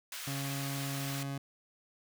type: high-pass noise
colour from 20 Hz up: pink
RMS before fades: -42 dBFS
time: 0.12-1.23 s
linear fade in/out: 2 ms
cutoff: 1600 Hz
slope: 12 dB/octave
type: tone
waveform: 30% pulse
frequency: 138.59 Hz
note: C#3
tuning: in tune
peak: -33 dBFS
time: 0.27-1.38 s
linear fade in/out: 5 ms
effects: none